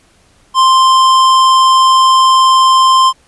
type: tone with tanh clipping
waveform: sine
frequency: 1046.5 Hz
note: C6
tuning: in tune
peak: -7 dBFS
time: 0.54-3.13 s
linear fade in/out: 50 ms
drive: 17 dB
effects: pink hiss -50 dBFS RMS until 3.27 s + resampled to 24000 Hz